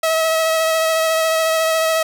sawtooth tone with vibrato, 644 Hz, E5, 41 cents flat, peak -11 dBFS, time 0.03-2.03 s, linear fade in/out 5 ms, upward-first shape sine, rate 14 Hz, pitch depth 16 cents each way, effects none

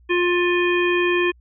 harmonic tone, 353.2 Hz, F4, 20 cents sharp, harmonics 1 / 3 / 5 / 7 / 9, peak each -18 / -27 / -25 / -24 / -32 dBFS, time 0.09-1.32 s, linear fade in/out 20 ms, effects added 60 Hz sine -49 dBFS peak until 1.4 s

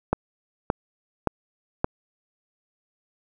click train, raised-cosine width 1 ms, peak -6 dBFS, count 4, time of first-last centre 0.13-1.844 s, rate 1.75 Hz, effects none

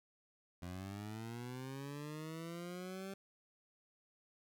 20% pulse linear sweep, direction up, 86.6 to 196 Hz, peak -39 dBFS, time 0.62-3.14 s, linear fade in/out 5 ms, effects none

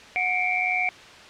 sine tone cluster, 732 / 2156 / 2236 / 2338 Hz, F#5 / C#7 / C#7 / D7, -19 / -49 / +14 / -8 cents, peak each -28 / -29 / -29 / -24 dBFS, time 0.16-0.89 s, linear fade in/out 0 ms, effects white hiss -45 dBFS RMS until 1.29 s + low-pass 4000 Hz 12 dB/octave

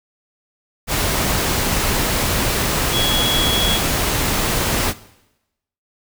sine tone in noise, 3343 Hz, G#7, 11 cents sharp, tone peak -19 dBFS, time 2.91-3.8 s, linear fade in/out 50 ms, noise pink, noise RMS -19 dBFS, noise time 0.87-4.94 s, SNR -3 dB, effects noise-tail reverb RT60 0.9 s tail -18 dB re dry

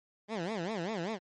15% pulse tone with vibrato, 193.2 Hz, G3, 25 cents flat, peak -27 dBFS, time 0.28-1.19 s, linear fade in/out 50 ms, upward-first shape sine, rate 5.1 Hz, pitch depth 280 cents each way, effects low-pass 5000 Hz 12 dB/octave + MP3 48 kbps

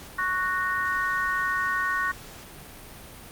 harmonic tone, 370 Hz, F#4, in tune, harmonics 3 / 4 / 5, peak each -28 / -28 / -28 dBFS, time 0.18-2.12 s, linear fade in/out 10 ms, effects pink hiss -44 dBFS RMS until 3.31 s + Opus 48 kbps

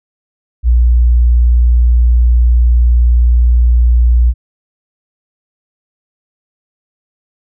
sine tone, 59.7 Hz, A#1, 42 cents sharp, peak -5 dBFS, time 0.63-4.34 s, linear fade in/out 50 ms, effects none

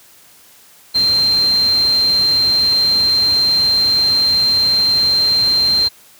sine tone in noise, 4156 Hz, C8, 12 cents flat, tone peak -11 dBFS, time 0.94-5.89 s, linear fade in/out 20 ms, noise pink, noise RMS -29 dBFS, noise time 0.94-5.89 s, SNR +15 dB, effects white hiss -46 dBFS RMS until 6.19 s + high-pass 60 Hz 12 dB/octave

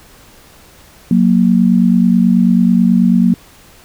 sine tone pair together, 183.88 / 233.1 Hz, F#3 / A#3, -10 / 0 cents, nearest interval major third, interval 410 cents, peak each -10 dBFS, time 1.11-3.34 s, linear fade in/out 2 ms, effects pink hiss -43 dBFS RMS until 3.84 s

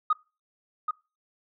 sine tone with echo, 1244.5 Hz, D#6, in tune, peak -18 dBFS, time 0.1-0.13 s, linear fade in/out 5 ms, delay 780 ms, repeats 1, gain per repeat -6 dB, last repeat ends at 0.91 s, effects noise-tail reverb RT60 0.3 s tail -24 dB re dry + tanh soft clip ceiling -15 dBFS

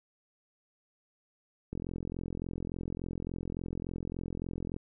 click train, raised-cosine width 3 ms, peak -24 dBFS, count 133, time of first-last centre 1.73-4.764 s, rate 43.5 Hz, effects none

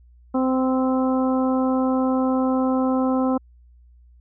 harmonic tone with a mistuned harmonic, 259.5 Hz, C4, 14 cents flat, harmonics 1 / 2 / 3 / 4 / 5, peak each -19 / -25 / -29 / -31 / -33 dBFS, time 0.34-3.38 s, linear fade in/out 10 ms, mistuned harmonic 5, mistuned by +16 cents, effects added 60 Hz sine -48 dBFS peak until 4.2 s

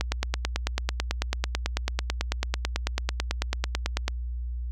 click train, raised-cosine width 0.2 ms, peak -8 dBFS, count 38, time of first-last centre 0.01-4.08 s, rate 9.09 Hz, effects added 60 Hz sine -29 dBFS peak until 4.71 s

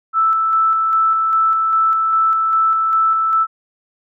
sine tone with tremolo, 1318.5 Hz, E6, in tune, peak -11 dBFS, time 0.13-3.47 s, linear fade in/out 50 ms, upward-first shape square, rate 2.5 Hz, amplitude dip 25%, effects none

